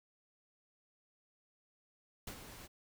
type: noise with ADSR envelope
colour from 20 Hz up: pink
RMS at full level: -44 dBFS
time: 2.27-2.68 s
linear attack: 4 ms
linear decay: 75 ms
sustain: -8 dB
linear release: 26 ms
effects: none